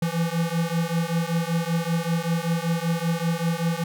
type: beating tone pair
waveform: square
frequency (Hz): 164.81 / 170.01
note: E3 / F3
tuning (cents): 0 / -46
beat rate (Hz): 5.2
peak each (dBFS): -26 / -26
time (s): 0.02-3.84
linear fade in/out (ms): 5
effects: none